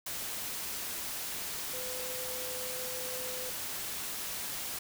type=tone in noise; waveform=sine; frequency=507 Hz; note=B4; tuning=45 cents sharp; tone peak=-42 dBFS; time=1.73-3.5 s; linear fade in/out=5 ms; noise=white; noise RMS=-38 dBFS; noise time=0.06-4.79 s; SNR=-7 dB; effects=none